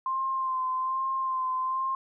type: tone with vibrato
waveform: sine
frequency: 1046.5 Hz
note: C6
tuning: in tune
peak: -26 dBFS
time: 0.06-1.95 s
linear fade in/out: 2 ms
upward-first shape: sine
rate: 1.2 Hz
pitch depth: 26 cents each way
effects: none